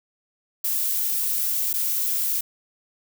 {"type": "noise with dropouts", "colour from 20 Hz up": "violet", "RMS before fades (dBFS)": -24, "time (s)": [0.64, 2.41], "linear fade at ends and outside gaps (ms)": 5, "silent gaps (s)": [1.73, 1.738], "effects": []}